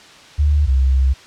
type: tone pair in turn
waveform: sine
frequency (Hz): 73.42 / 66.09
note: D2 / C2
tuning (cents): 0 / +18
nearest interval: major second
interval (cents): 182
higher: first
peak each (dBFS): -11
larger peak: neither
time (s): 0.38-0.67 / 0.67-1.14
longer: second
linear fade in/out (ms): 20
effects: white hiss -42 dBFS RMS until 1.26 s + low-pass 5000 Hz 12 dB/octave